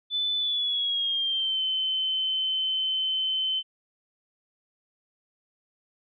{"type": "tone with pitch glide", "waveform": "sine", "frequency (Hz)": [3502, 3066], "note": ["A7", "G7"], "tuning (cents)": [-9, -39], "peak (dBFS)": -24, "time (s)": [0.1, 3.63], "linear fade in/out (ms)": 50, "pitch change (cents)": -230, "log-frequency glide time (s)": [0.37, 1.62], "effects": []}